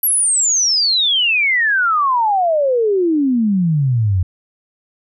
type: exponential sweep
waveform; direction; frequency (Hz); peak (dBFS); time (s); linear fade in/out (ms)
sine; down; 11840 to 87.31; -12; 0.03-4.23; 5
effects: none